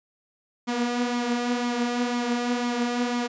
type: tone with flanger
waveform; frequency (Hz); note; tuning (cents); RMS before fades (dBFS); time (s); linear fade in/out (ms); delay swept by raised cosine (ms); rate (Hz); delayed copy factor
sawtooth; 241.9; B3; -36; -26; 0.67-3.28; 20; 0.88 to 5.78; 2; +0.5
effects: resampled to 16000 Hz